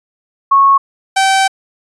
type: tone pair in turn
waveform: sine / sawtooth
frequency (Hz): 1100 / 772.7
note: C#6 / G5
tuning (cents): -14 / -25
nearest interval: tritone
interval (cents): 611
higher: first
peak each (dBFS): -5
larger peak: neither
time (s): 0.51-0.78 / 1.16-1.48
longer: second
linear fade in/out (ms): 10
effects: resampled to 24000 Hz